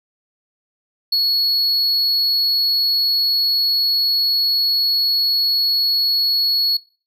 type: tone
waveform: triangle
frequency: 4364 Hz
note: C#8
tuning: 28 cents flat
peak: -13 dBFS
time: 1.12-6.77 s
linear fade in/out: 5 ms
effects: noise-tail reverb RT60 0.4 s tail -22 dB re dry